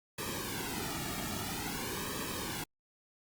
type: noise with flanger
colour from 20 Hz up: pink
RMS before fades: -38 dBFS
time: 0.18-2.64 s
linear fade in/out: 5 ms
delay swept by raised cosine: 1.4 to 1.98 ms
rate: 0.5 Hz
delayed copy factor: -0.85
effects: Opus 48 kbps